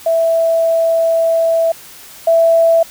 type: tone pair in turn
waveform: sine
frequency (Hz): 659.3 / 662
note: E5 / E5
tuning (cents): 0 / +7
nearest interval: unison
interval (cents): 7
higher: second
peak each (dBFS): -10 / -7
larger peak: second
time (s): 0.06-1.72 / 2.27-2.83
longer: first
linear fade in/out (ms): 5
effects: white hiss -37 dBFS RMS until 2.9 s